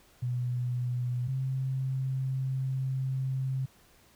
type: tone pair in turn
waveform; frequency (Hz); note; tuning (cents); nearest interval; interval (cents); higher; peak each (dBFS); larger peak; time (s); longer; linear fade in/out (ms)
sine; 123.47 / 132.14; B2 / C3; 0 / +17; minor second; 117; second; -28; neither; 0.22-1.28 / 1.28-3.66; second; 10
effects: pink hiss -61 dBFS RMS until 4.15 s